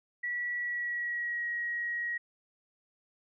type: tone with pitch glide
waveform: sine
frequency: 1940 to 1897.9 Hz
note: B6 to A#6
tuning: -31 to +31 cents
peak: -31 dBFS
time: 0.23-2.18 s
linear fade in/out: 10 ms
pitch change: -38 cents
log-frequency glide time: 0.57-1.47 s
effects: none